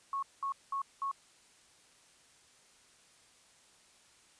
sine tone bursts, 1100 Hz, C#6, 14 cents flat, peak -32 dBFS, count 4, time 0.13-1.114 s, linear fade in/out 2 ms, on 96 ms, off 200 ms, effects white hiss -63 dBFS RMS until 4.39 s + resampled to 22050 Hz

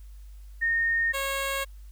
sine / 10% pulse tone pair in turn, 1840 / 547 Hz, A#6 / C#5, -23 / -23 cents, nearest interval octave + major sixth, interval 2100 cents, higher first, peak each -22 / -19 dBFS, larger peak second, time 0.61-1.13 / 1.13-1.65 s, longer neither, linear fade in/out 20 ms, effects added 50 Hz sine -42 dBFS peak until 1.91 s + white hiss -64 dBFS RMS until 1.91 s

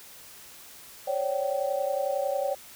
sine tone cluster, 543 / 574 / 770 Hz, C#5 / D5 / G5, -36 / -40 / -31 cents, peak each -29 / -29 / -32 dBFS, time 1.07-2.55 s, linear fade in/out 10 ms, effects white hiss -48 dBFS RMS until 2.75 s

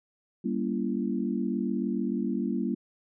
sine chord, G diminished seventh, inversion none, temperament just, 196 / 235.2 / 282.2 / 338.7 Hz, G3 / Bb3 / Db4 / Fb4, 0 / +16 / +31 / +47 cents, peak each -31 / -30 / -34 / -34 dBFS, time 0.44-2.75 s, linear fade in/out 10 ms, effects none

